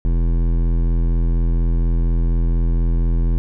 sine tone with hard clipping, 42.1 Hz, E1, 37 cents sharp, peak -16 dBFS, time 0.05-3.38 s, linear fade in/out 0 ms, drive 14 dB, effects none

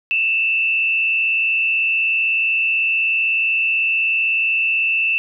sine tone with frequency modulation, 2662 Hz, E7, 16 cents sharp, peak -15 dBFS, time 0.11-5.18 s, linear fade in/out 0 ms, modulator 119 Hz, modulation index 0.54, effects none

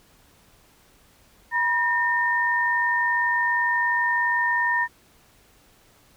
sine tone pair together, 965.7 / 1823 Hz, B5 / A#6, -39 / -39 cents, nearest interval major seventh, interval 1100 cents, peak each -24 / -21 dBFS, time 1.51-4.88 s, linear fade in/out 50 ms, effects pink hiss -57 dBFS RMS until 6.16 s

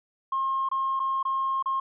sine tone with dropouts, 1071 Hz, C6, 40 cents sharp, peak -23 dBFS, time 0.32-1.8 s, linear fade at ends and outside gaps 5 ms, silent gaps 0.689-0.714 / 0.995-0.999 / 1.229-1.251 / 1.626-1.658 s, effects tanh soft clip ceiling -19 dBFS

